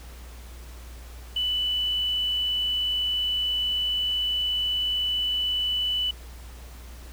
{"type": "tone with quantisation", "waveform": "sine", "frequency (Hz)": 2981, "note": "F#7", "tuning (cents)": 12, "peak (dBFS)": -23, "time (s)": [1.36, 6.11], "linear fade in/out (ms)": 5, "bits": 8, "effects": ["added 60 Hz sine -40 dBFS peak until 7.12 s", "pink hiss -49 dBFS RMS until 7.12 s"]}